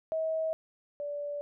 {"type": "tone pair in turn", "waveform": "sine", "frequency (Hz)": [640, 580.4], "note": ["D#5", "D5"], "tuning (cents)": [49, -21], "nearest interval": "major second", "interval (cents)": 170, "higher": "first", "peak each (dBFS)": [-28, -33], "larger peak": "first", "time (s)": [[0.12, 0.53], [1, 1.41]], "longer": "neither", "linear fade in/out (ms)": 0, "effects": []}